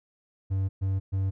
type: tone bursts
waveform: triangle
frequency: 96.2 Hz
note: G2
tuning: 32 cents flat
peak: -22 dBFS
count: 3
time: 0.5-1.31 s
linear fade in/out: 20 ms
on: 190 ms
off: 120 ms
effects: none